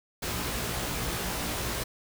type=noise with comb filter; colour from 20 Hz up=pink; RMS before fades=-32 dBFS; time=0.22-1.84 s; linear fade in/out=10 ms; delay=17 ms; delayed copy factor=+0.8; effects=none